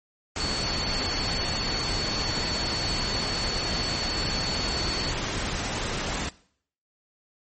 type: tone in noise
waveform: sine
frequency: 4435 Hz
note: C#8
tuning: in tune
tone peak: -28 dBFS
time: 0.4-5.11 s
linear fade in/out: 2 ms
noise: pink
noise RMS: -29 dBFS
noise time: 0.36-6.29 s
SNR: -2 dB
effects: noise-tail reverb RT60 0.6 s tail -20 dB re dry + MP3 32 kbps